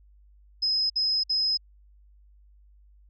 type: tone bursts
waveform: sine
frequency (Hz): 5090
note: D#8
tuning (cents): +39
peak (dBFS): -22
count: 3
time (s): 0.62-1.574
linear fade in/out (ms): 10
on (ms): 280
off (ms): 57
effects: added 50 Hz sine -53 dBFS peak until 3.09 s